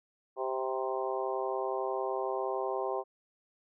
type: harmonic tone with a mistuned harmonic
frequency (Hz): 130.81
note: C3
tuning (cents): 0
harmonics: 3 / 4 / 5 / 6 / 7 / 8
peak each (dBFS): -35 / -37 / -38 / -38 / -41 / -40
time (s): 0.36-3.04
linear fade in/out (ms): 50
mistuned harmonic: 7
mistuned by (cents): +25
effects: none